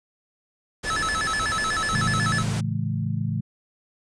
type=noise; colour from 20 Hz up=pink; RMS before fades=-32 dBFS; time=0.83-2.61 s; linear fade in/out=10 ms
type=tone with vibrato; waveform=square; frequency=1500 Hz; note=F#6; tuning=23 cents sharp; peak=-24 dBFS; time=0.84-2.44 s; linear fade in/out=50 ms; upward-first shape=square; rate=8.1 Hz; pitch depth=250 cents each way
type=chord; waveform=sine; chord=A major seventh; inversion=none; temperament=equal with one note detuned; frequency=110 / 138.59 / 164.81 / 212.8 Hz; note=A2 / C#3 / E3 / G#3; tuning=0 / 0 / 0 / +42 cents; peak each=-27 / -29 / -29 / -31 dBFS; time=1.92-3.41 s; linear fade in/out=10 ms
effects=resampled to 22050 Hz